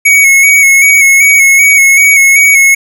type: tone with vibrato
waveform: square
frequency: 2217 Hz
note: C#7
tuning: in tune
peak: -3 dBFS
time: 0.05-2.75 s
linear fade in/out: 10 ms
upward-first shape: square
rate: 2.6 Hz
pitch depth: 28 cents each way
effects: none